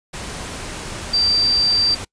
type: tone in noise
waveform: sine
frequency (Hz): 4685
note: D8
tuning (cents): -5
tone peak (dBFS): -14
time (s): 1.13-1.95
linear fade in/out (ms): 10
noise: pink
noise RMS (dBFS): -30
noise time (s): 0.13-2.05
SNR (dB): +13
effects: noise-tail reverb RT60 0.1 s tail -24 dB re dry + resampled to 22050 Hz